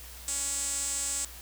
sawtooth tone with band-pass filter, 279.9 Hz, C#4, 17 cents sharp, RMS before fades -32 dBFS, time 0.28-1.25 s, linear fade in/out 2 ms, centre 7900 Hz, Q 6.8, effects added 60 Hz sine -47 dBFS peak until 1.41 s + white hiss -47 dBFS RMS until 1.41 s

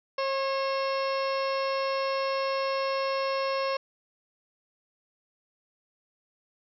harmonic tone with a mistuned harmonic, 540 Hz, C#5, 45 cents flat, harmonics 1 / 2 / 3 / 4 / 5 / 6 / 7 / 8 / 9 / 10, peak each -28 / -31 / -41 / -41 / -39 / -48 / -48 / -43 / -50 / -41 dBFS, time 0.18-3.77 s, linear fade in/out 5 ms, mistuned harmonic 3, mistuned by +28 cents, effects none

